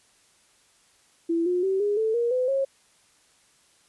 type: tone with pitch steps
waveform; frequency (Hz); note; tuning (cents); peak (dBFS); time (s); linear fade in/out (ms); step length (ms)
sine; 334.1 / 358.1 / 383.8 / 411.3 / 440.8 / 472.5 / 506.4 / 542.7; E4 / F4 / G4 / G#4 / A4 / A#4 / B4 / C#5; +23 / +43 / -37 / -17 / +3 / +23 / +43 / -37; -21; 1.29-2.65; 10; 170
effects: white hiss -61 dBFS RMS until 3.88 s + resampled to 24000 Hz